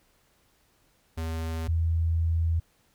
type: tone pair in turn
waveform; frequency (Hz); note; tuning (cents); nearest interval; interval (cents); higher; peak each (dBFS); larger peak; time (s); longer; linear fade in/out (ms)
square / sine; 81.2 / 82.43; E2 / E2; -26 / 0; unison; 26; second; -30 / -22; second; 1.17-1.68 / 1.68-2.6; second; 10
effects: pink hiss -66 dBFS RMS until 2.94 s